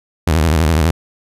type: tone with vibrato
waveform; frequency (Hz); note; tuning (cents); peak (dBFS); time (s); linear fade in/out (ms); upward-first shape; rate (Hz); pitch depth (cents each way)
sawtooth; 79.4; D#2; +36; -7; 0.27-0.91; 5; square; 12; 110
effects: resampled to 32000 Hz